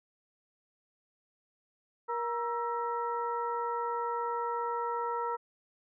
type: harmonic tone with a mistuned harmonic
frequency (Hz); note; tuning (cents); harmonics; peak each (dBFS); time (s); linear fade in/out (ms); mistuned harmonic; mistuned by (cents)
472.5; A#4; +23; 1 / 2 / 3 / 4; -36 / -33 / -37 / -50; 2.08-5.37; 20; 3; -110
effects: none